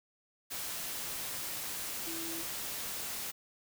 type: tone in noise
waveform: sine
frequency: 329.6 Hz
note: E4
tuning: in tune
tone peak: -42 dBFS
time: 2.06-2.43 s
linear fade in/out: 20 ms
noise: white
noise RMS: -39 dBFS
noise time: 0.5-3.32 s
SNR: -6 dB
effects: none